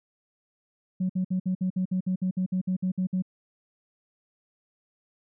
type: tone bursts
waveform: sine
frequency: 185 Hz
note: F#3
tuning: in tune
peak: -22 dBFS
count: 15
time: 1-3.223 s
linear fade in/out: 10 ms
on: 95 ms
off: 57 ms
effects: tanh soft clip ceiling -20 dBFS